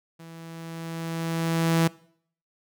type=tone with level ramp; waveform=sawtooth; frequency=164.81 Hz; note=E3; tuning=in tune; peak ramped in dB=-39 to -14 dBFS; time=0.19-1.88 s; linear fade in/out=10 ms; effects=noise-tail reverb RT60 0.6 s tail -22 dB re dry